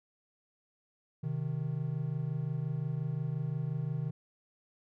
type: tone pair together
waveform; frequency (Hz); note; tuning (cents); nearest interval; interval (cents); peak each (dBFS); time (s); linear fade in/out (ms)
triangle; 129.8 / 155.5; C3 / D#3; -13 / -1; minor third; 312; -33 / -32; 1.23-4.11; 10
effects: none